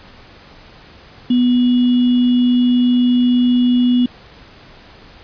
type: tone with sample-and-hold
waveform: sine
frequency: 246.2 Hz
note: B3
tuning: 5 cents flat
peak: -10 dBFS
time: 1.3-4.06 s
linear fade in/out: 5 ms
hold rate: 3150 Hz
effects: pink hiss -42 dBFS RMS until 5.23 s + resampled to 11025 Hz